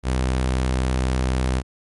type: tone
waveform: sawtooth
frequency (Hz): 64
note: C2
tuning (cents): -38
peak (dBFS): -15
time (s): 0.03-1.63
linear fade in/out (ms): 50
effects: MP3 48 kbps